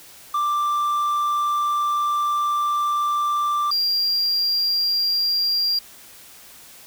triangle tone pair in turn, 1179 / 4769 Hz, D6 / D8, +6 / +26 cents, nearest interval 2 octaves, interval 2420 cents, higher second, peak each -17 dBFS, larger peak neither, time 0.34-3.71 / 3.71-5.79 s, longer first, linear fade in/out 5 ms, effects white hiss -45 dBFS RMS until 6.86 s

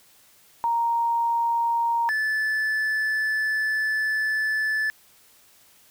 sine / triangle tone pair in turn, 932.3 / 1741.7 Hz, A#5 / A6, 0 / -18 cents, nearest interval major seventh, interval 1082 cents, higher second, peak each -20 dBFS, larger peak neither, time 0.64-2.09 / 2.09-4.9 s, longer second, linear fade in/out 0 ms, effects white hiss -56 dBFS RMS until 5.9 s

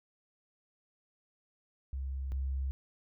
sine tone pair in turn, 67 / 67 Hz, C2 / C2, +42 / +42 cents, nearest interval unison, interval 0 cents, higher neither, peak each -34 / -31 dBFS, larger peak second, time 1.93-2.32 / 2.32-2.71 s, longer neither, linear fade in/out 0 ms, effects none

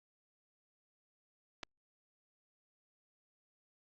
clicks, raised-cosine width 0.2 ms, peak -25 dBFS, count 2, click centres 1.631 / 1.634 s, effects low-pass 6000 Hz 12 dB/octave + Opus 48 kbps

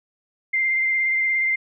sine tone with vibrato, 2093 Hz, C7, in tune, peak -18 dBFS, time 0.53-1.56 s, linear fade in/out 10 ms, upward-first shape sine, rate 17 Hz, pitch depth 17 cents each way, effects none

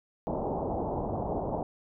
white low-pass noise, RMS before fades -32 dBFS, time 0.27-1.63 s, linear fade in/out 0 ms, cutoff 870 Hz, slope 48 dB/octave, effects none

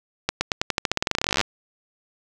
accelerating click train, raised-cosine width 0.2 ms, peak -3 dBFS, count 27, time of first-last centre 0.29-1.412 s, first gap 120 ms, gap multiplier 0.9, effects none

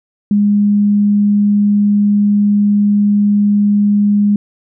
sine tone, 205.3 Hz, G#3, 20 cents flat, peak -8 dBFS, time 0.31-4.36 s, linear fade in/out 2 ms, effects none

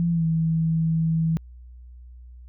sine tone with pitch glide, 170 to 162.23 Hz, F3 to E3, -46 to -27 cents, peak -19 dBFS, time 0-1.37 s, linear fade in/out 0 ms, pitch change -81 cents, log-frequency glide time 0.11-0.25 s, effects added 61 Hz sine -41 dBFS peak until 2.48 s

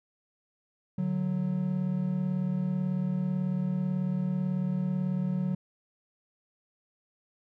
triangle tone pair together, 146.83 / 184.99 Hz, D3 / F#3, 0 / 0 cents, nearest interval major third, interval 400 cents, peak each -30 / -26 dBFS, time 0.98-5.55 s, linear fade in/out 5 ms, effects none

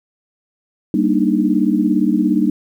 sine chord, Eb major seventh, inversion first, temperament equal, 196 / 233.1 / 293.7 / 311.1 Hz, G3 / Bb3 / D4 / Eb4, 0 / 0 / 0 / 0 cents, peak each -18 dBFS, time 0.94-2.5 s, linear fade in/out 2 ms, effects 8-bit

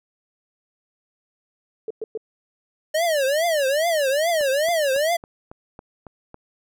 sine tone bursts, 440 Hz, A4, in tune, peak -25 dBFS, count 3, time 1.88-2.175 s, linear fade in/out 2 ms, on 25 ms, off 110 ms
square tone with vibrato, 603 Hz, D5, 46 cents sharp, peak -19 dBFS, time 2.94-5.17 s, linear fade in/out 10 ms, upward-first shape triangle, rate 2.4 Hz, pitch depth 270 cents each way
click train, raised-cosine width 1 ms, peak -25 dBFS, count 8, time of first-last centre 4.41-6.344 s, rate 3.62 Hz
effects none

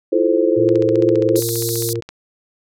sine chord, F major seventh, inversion third, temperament just, 327.4 / 349.2 / 436.5 / 523.8 Hz, E4 / F4 / A4 / C5, -12 / 0 / -14 / +2 cents, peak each -18 dBFS, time 0.12-1.4 s, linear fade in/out 10 ms
harmonic tone, 115.5 Hz, A#2, 16 cents flat, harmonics 1 / 3 / 4, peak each -24 / -24 / -24 dBFS, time 0.56-2.01 s, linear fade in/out 20 ms
click train, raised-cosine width 0.2 ms, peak -16 dBFS, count 22, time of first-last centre 0.69-2.09 s, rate 15 Hz
white band-pass noise, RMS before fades -25 dBFS, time 1.36-1.93 s, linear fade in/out 0 ms, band 3700 to 15000 Hz, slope 96 dB/octave
effects none

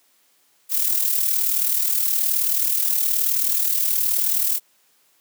violet noise with amplitude modulation, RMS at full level -18 dBFS, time 0.69-4.6 s, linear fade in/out 50 ms, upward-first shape sine, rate 38.9 Hz, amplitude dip 55%, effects white hiss -61 dBFS RMS until 5.2 s + high-pass 200 Hz 12 dB/octave

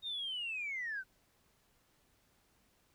sine linear sweep, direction down, 3729 to 1480 Hz, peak -36 dBFS, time 0.02-1.04 s, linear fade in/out 50 ms, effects tanh soft clip ceiling -32 dBFS + pink hiss -72 dBFS RMS until 2.94 s

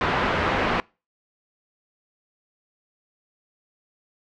white low-pass noise, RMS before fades -23 dBFS, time 0.01-0.8 s, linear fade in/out 0 ms, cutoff 1600 Hz, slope 12 dB/octave, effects noise-tail reverb RT60 0.3 s tail -25 dB re dry + low-pass 4000 Hz 12 dB/octave

